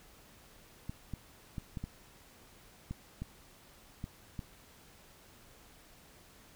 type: clicks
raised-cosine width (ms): 5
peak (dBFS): -26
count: 9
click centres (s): 0.895 / 1.137 / 1.582 / 1.772 / 1.84 / 2.91 / 3.22 / 4.041 / 4.392
effects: pink hiss -59 dBFS RMS until 6.55 s